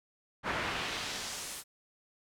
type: noise with band-pass filter sweep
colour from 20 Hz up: brown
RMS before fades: -37 dBFS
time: 0.43-1.64 s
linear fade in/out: 50 ms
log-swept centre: 1500 to 11000 Hz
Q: 1
effects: none